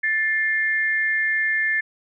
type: tone pair together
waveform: sine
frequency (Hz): 1760 / 2117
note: A6 / C7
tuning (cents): 0 / +20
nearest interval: minor third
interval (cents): 320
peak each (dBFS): -20 / -24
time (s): 0.03-1.81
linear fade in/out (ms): 10
effects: none